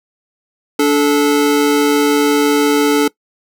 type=tone pair together; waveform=square; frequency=290 / 435.9 Hz; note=D4 / A4; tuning=-22 / -16 cents; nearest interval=perfect fifth; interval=706 cents; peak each=-13 / -14 dBFS; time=0.79-3.08 s; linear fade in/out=5 ms; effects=noise-tail reverb RT60 0.1 s tail -22 dB re dry